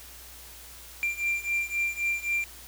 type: beating tone pair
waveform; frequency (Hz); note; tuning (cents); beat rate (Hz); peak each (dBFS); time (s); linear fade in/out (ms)
triangle; 2371 / 2374.8; D7 / D7; +16 / +19; 3.8; -29 / -27; 1.03-2.44; 0
effects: added 60 Hz sine -51 dBFS peak until 2.67 s + white hiss -47 dBFS RMS until 2.67 s